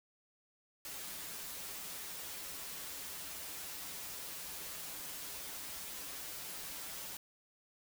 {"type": "noise with comb filter", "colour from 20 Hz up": "white", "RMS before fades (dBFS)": -45, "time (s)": [0.85, 7.17], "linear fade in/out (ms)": 2, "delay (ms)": 8.5, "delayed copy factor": -0.8, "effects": []}